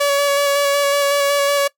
sawtooth tone with vibrato, 567 Hz, C#5, 39 cents sharp, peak -10 dBFS, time 0-1.68 s, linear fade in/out 10 ms, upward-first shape square, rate 5.4 Hz, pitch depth 13 cents each way, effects noise-tail reverb RT60 0.1 s tail -20 dB re dry

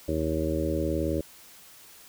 harmonic tone with a mistuned harmonic, 79 Hz, D#2, 27 cents sharp, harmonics 1 / 2 / 3 / 4 / 5 / 6 / 7, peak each -31 / -35 / -36 / -30 / -33 / -36 / -32 dBFS, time 0.08-1.21 s, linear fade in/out 5 ms, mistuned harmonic 1, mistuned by -17 cents, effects white hiss -51 dBFS RMS until 2.08 s

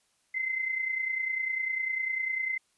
sine tone pair together, 2063 / 2093 Hz, C7 / C7, -25 / 0 cents, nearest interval unison, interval 25 cents, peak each -29 / -36 dBFS, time 0.34-2.58 s, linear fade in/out 10 ms, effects white hiss -71 dBFS RMS until 2.77 s + resampled to 24000 Hz

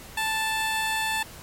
15% pulse tone, 880 Hz, A5, in tune, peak -18 dBFS, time 0.17-1.23 s, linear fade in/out 5 ms, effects pink hiss -44 dBFS RMS until 1.42 s + MP3 64 kbps

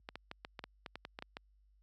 clicks, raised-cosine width 0.3 ms, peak -27 dBFS, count 12, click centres 0.089 / 0.156 / 0.314 / 0.449 / 0.592 / 0.64 / 0.862 / 0.956 / 1.051 / 1.189 / 1.224 / 1.369 s, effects added 50 Hz sine -53 dBFS peak until 1.82 s + high-pass 100 Hz 12 dB/octave

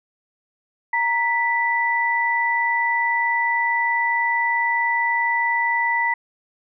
sine tone pair together, 932.3 / 1975.5 Hz, A#5 / B6, 0 / 0 cents, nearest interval octave + minor second, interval 1300 cents, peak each -21 / -20 dBFS, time 0.93-6.14 s, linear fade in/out 5 ms, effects none

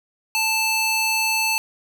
square tone with high-pass filter, 880 Hz, A5, in tune, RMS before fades -21 dBFS, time 0.35-1.58 s, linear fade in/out 0 ms, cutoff 1900 Hz, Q 1.1, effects none

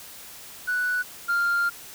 sine tone pair in turn, 1480 / 1396.9 Hz, F#6 / F6, 0 / 0 cents, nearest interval minor second, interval 100 cents, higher first, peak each -21 / -18 dBFS, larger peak second, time 0.67-1.03 / 1.28-1.7 s, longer second, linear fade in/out 20 ms, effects tanh soft clip ceiling -19 dBFS + white hiss -43 dBFS RMS until 1.94 s

